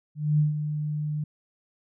sine tone with ADSR envelope, 150.5 Hz, D3, 43 cents sharp, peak -17 dBFS, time 0.15-1.24 s, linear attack 240 ms, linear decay 140 ms, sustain -9 dB, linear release 5 ms, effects none

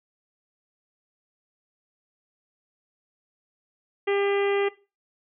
harmonic tone with a mistuned harmonic, 400.3 Hz, G4, 36 cents sharp, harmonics 1 / 2 / 3 / 4 / 5 / 6 / 7 / 8, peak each -22 / -33 / -36 / -40 / -32 / -38 / -38 / -41 dBFS, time 4.07-4.69 s, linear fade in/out 10 ms, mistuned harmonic 7, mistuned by -18 cents, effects noise-tail reverb RT60 0.3 s tail -18 dB re dry

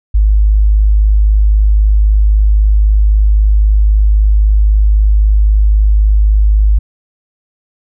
sine tone, 51.9 Hz, G#1, in tune, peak -5 dBFS, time 0.14-6.79 s, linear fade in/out 10 ms, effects none

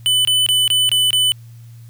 square tone bursts, 3000 Hz, F#7, 23 cents sharp, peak -13 dBFS, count 6, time 0.06-1.32 s, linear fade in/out 0 ms, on 190 ms, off 24 ms, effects added 116 Hz sine -36 dBFS peak until 1.89 s + white hiss -55 dBFS RMS until 1.89 s

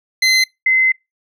25% pulse / sine tone pair in turn, 2055 / 2055 Hz, C7 / C7, -32 / -32 cents, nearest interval unison, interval 0 cents, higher neither, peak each -7 / -10 dBFS, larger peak first, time 0.22-0.44 / 0.66-0.92 s, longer second, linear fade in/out 5 ms, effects noise-tail reverb RT60 0.2 s tail -26 dB re dry + low-pass 10000 Hz 12 dB/octave

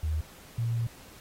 sine tone pair in turn, 77.78 / 116.54 Hz, D#2 / A#2, 0 / 0 cents, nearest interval perfect fifth, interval 700 cents, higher second, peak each -26 dBFS, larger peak neither, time 0.03-0.21 / 0.58-0.87 s, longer second, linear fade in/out 5 ms, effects pink hiss -52 dBFS RMS until 1.2 s + AAC 48 kbps

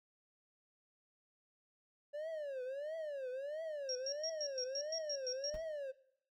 triangle tone with vibrato, 572 Hz, D5, 46 cents flat, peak -38 dBFS, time 2.13-5.92 s, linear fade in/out 20 ms, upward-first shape triangle, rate 1.5 Hz, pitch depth 250 cents each way
sine tone bursts, 5588 Hz, F8, in tune, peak -38 dBFS, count 10, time 3.89-5.5 s, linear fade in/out 2 ms, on 62 ms, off 110 ms
brown noise with exponential decay, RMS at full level -40 dBFS, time 5.54-5.62 s, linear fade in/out 1 ms, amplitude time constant 17 ms
effects noise-tail reverb RT60 0.6 s tail -17 dB re dry

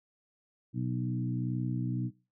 harmonic tone with a mistuned harmonic, 62.1 Hz, B1, 10 cents sharp, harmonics 2 / 3 / 4 / 5, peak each -32 / -36 / -38 / -40 dBFS, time 0.73-2.11 s, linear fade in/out 50 ms, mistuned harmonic 2, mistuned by +16 cents, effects noise-tail reverb RT60 0.3 s tail -19 dB re dry

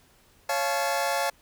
sawtooth chord, Db augmented, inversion none, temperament just, 554.4 / 693 / 866.2 Hz, Db5 / F5 / A5, 0 / -14 / -27 cents, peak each -25 dBFS, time 0.49-1.3 s, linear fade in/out 5 ms, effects pink hiss -60 dBFS RMS until 1.41 s

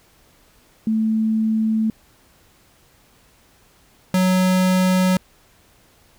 sine / square tone pair in turn, 220 / 185 Hz, A3 / F#3, 0 / 0 cents, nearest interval minor third, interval 300 cents, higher first, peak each -16 / -15 dBFS, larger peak second, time 0.87-1.9 / 4.14-5.17 s, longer neither, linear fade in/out 2 ms, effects pink hiss -55 dBFS RMS until 6.18 s

